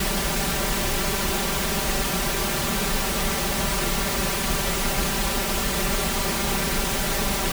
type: noise with comb filter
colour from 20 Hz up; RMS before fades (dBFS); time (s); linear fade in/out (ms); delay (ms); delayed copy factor
pink; -24; 0-7.52; 5; 5.1; +0.95
effects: none